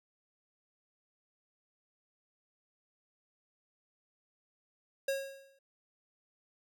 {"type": "tone with exponential decay", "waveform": "square", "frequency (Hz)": 545, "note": "C#5", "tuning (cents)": -29, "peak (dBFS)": -29, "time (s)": [5.08, 5.59], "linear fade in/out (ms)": 5, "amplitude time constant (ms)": 110, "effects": []}